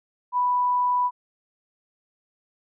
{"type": "tone", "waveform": "sine", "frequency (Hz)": 987.8, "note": "B5", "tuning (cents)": 0, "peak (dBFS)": -19, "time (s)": [0.32, 1.11], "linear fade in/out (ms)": 50, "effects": []}